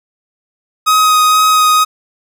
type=tone with vibrato; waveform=45% pulse; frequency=1257 Hz; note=D#6; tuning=17 cents sharp; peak=-7 dBFS; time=0.86-1.85 s; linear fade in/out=20 ms; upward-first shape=sine; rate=2.1 Hz; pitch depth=12 cents each way; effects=none